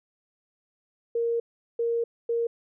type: tone bursts at uneven times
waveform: sine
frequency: 466.2 Hz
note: A#4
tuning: in tune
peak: -23 dBFS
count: 3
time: 1.15-1.4 / 1.79-2.04 / 2.29-2.47 s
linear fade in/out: 5 ms
effects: none